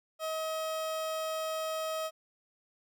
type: tone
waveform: 30% pulse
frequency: 635 Hz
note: D#5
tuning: 35 cents sharp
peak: -30 dBFS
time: 0.19-2.11 s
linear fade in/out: 50 ms
effects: none